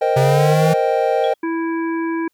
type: chord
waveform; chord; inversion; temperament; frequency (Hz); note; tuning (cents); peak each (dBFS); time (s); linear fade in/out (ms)
triangle; C minor seventh; third; equal; 466.2 / 523.3 / 622.3 / 784; Bb4 / C5 / Eb5 / G5; 0 / 0 / 0 / 0; -18; 0.01-1.34; 10
type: linear sweep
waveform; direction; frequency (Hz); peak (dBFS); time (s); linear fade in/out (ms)
square; up; 132.2 to 164.5; -15; 0.16-0.74; 10
type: tone with exponential decay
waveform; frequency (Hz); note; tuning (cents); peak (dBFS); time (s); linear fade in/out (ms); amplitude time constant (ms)
sine; 3322; G#7; 0; -25; 1.24-1.36; 1; 25
type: harmonic tone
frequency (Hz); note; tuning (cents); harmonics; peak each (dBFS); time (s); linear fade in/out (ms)
329.6; E4; 0; 1 / 3 / 5 / 7; -19 / -28 / -31 / -36; 1.43-2.28; 5
effects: white hiss -70 dBFS RMS until 2.33 s